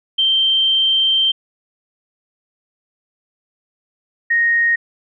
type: tone pair in turn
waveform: sine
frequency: 3136 / 1864.7 Hz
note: G7 / A#6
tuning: 0 / 0 cents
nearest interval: major sixth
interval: 900 cents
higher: first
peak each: -12 dBFS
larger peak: neither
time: 0.18-1.32 / 4.3-4.76 s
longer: first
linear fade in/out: 10 ms
effects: none